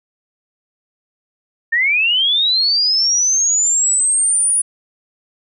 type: linear sweep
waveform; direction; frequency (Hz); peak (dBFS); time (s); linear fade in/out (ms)
sine; up; 1787 to 9810; -12; 1.72-4.62; 10
effects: none